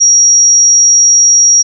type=tone; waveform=sine; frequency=5680 Hz; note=F8; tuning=28 cents sharp; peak=-3 dBFS; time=0-1.63 s; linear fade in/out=20 ms; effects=none